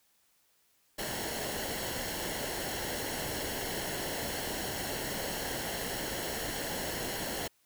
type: noise with comb filter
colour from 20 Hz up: pink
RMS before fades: -36 dBFS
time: 0.98-7.48 s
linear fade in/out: 10 ms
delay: 0.82 ms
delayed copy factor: -0.6
effects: white hiss -70 dBFS RMS until 7.65 s